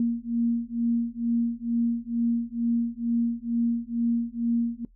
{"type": "beating tone pair", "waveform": "sine", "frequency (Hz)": [233.1, 235.3], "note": ["A#3", "A#3"], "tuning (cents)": [0, 16], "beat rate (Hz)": 2.2, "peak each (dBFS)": -26, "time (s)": [0, 4.85], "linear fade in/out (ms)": 2, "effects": ["noise-tail reverb RT60 0.1 s tail -19 dB re dry", "added 41 Hz sine -53 dBFS peak until 4.95 s"]}